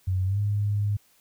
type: tone with pitch glide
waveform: sine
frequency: 93.3 to 102.93 Hz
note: F#2 to G#2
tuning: +15 to -15 cents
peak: -22 dBFS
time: 0.07-0.97 s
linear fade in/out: 10 ms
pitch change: +170 cents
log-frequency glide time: 0.25-0.39 s
effects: white hiss -62 dBFS RMS until 1.2 s